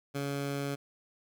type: tone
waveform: 15% pulse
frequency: 140.7 Hz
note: C#3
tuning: 26 cents sharp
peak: -26 dBFS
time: 0.14-0.76 s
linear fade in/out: 20 ms
effects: none